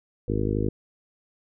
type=harmonic tone; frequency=52 Hz; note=G#1; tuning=3 cents sharp; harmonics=1 / 2 / 3 / 4 / 5 / 6 / 7 / 8 / 9; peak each=-30 / -28 / -34 / -32 / -32 / -32 / -32 / -33 / -33 dBFS; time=0.28-0.69 s; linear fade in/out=5 ms; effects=none